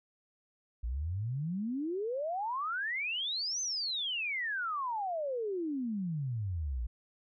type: exponential two-way sweep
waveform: sine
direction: up then down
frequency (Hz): 54.7 to 6280 to 54.7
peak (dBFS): -32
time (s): 0.83-6.87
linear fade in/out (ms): 10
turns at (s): 3.61
effects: none